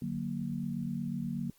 sine chord, D augmented, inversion none, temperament equal with one note detuned, 147.77 / 185 / 233.1 Hz, D3 / F#3 / A#3, +11 / 0 / 0 cents, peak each -38 / -37 / -36 dBFS, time 0.02-1.5 s, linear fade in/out 2 ms, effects white hiss -66 dBFS RMS until 1.58 s + Opus 48 kbps

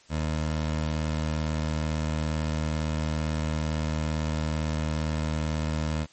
20% pulse tone, 77.78 Hz, D#2, in tune, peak -21 dBFS, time 0.09-6.07 s, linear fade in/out 50 ms, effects white hiss -57 dBFS RMS until 6.12 s + MP3 32 kbps

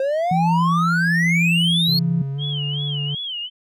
triangle exponential sweep, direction up, 525 to 4394 Hz, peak -16 dBFS, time 0-1.99 s, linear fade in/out 2 ms
sine tone with tremolo, 169.1 Hz, E3, 44 cents sharp, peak -16 dBFS, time 0.31-2.22 s, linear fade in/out 5 ms, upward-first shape triangle, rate 1.1 Hz, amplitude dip 30%
triangle tone with pitch glide, 137.3 to 144.46 Hz, C#3 to D3, -16 to -28 cents, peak -21 dBFS, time 1.88-3.15 s, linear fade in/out 5 ms, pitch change +88 cents, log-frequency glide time 2.33-2.4 s
sine tone with vibrato, 3098 Hz, G7, 21 cents flat, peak -25 dBFS, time 2.38-3.5 s, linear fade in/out 50 ms, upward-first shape sine, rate 2.7 Hz, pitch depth 160 cents each way
effects none

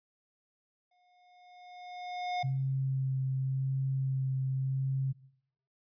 square tone with exponential growth, 720 Hz, F#5, 47 cents flat, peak -30 dBFS, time 0.91-2.43 s, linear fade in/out 5 ms, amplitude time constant 330 ms
sine tone with vibrato, 133.2 Hz, C3, 31 cents sharp, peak -28 dBFS, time 2.43-5.13 s, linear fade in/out 20 ms, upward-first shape sine, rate 0.89 Hz, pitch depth 12 cents each way
effects noise-tail reverb RT60 0.7 s tail -20 dB re dry + resampled to 11025 Hz

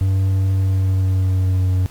triangle tone with pitch glide, 95.8 to 92.59 Hz, G2 to F#2, -39 to +2 cents, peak -12 dBFS, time 0.01-1.86 s, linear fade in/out 0 ms, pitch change -59 cents, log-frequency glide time 0.56-1.7 s, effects pink hiss -45 dBFS RMS until 1.9 s + Opus 48 kbps

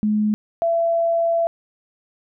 sine tone pair in turn, 211.9 / 671.2 Hz, G#3 / E5, +35 / +31 cents, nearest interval octave + minor sixth, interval 1996 cents, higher second, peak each -16 dBFS, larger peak neither, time 0.03-0.34 / 0.62-1.47 s, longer second, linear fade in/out 0 ms, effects none

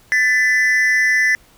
triangle tone pair together, 1760 / 2005 Hz, A6 / B6, 0 / +26 cents, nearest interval major second, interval 226 cents, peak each -12 dBFS, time 0.12-1.35 s, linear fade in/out 0 ms, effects tanh soft clip ceiling -8 dBFS + pink hiss -51 dBFS RMS until 1.57 s

